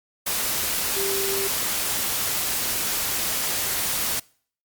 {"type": "tone in noise", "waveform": "sine", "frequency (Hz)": 392, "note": "G4", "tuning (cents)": 0, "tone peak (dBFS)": -27, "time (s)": [0.96, 1.48], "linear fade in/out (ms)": 10, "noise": "white", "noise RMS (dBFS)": -25, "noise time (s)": [0.26, 4.2], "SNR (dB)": -5, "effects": ["noise-tail reverb RT60 0.5 s tail -24 dB re dry", "Opus 48 kbps"]}